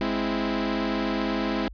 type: chord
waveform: sawtooth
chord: Ab augmented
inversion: none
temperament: equal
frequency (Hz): 207.7 / 261.6 / 329.6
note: Ab3 / C4 / E4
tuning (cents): 0 / 0 / 0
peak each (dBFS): -25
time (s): 0.01-1.68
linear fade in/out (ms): 0
effects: added 50 Hz sine -40 dBFS peak until 1.73 s + resampled to 11025 Hz